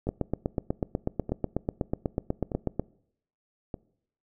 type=two click trains; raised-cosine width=2 ms; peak=-13 / -20 dBFS; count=23 / 4; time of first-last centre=0.09-2.796 / 0.07-3.742 s; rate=8.13 / 0.817 Hz; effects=noise-tail reverb RT60 0.7 s tail -23 dB re dry